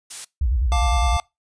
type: noise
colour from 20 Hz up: blue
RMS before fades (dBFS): -30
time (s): 0.1-0.25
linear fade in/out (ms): 10
type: tone with vibrato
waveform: sine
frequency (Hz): 61.1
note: B1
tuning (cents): -18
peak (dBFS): -17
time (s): 0.41-1.17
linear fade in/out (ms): 5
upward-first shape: square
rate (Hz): 9.8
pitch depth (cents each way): 210
type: chord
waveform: square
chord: D minor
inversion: first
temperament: just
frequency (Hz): 704.8 / 881 / 1174.7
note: F5 / A5 / D6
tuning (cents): +16 / +2 / 0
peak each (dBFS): -26 / -29 / -28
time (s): 0.72-1.2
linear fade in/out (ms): 0
effects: noise-tail reverb RT60 0.2 s tail -23 dB re dry + resampled to 22050 Hz